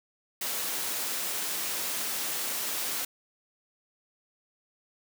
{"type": "high-pass noise", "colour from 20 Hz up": "white", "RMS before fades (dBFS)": -32, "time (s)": [0.41, 3.05], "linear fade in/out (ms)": 5, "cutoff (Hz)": 200, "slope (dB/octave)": 12, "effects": []}